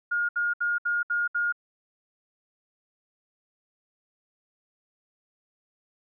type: tone bursts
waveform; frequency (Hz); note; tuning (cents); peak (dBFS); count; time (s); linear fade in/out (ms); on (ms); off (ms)
sine; 1424; F6; +33; -23; 6; 0.11-1.525; 10; 180; 67
effects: none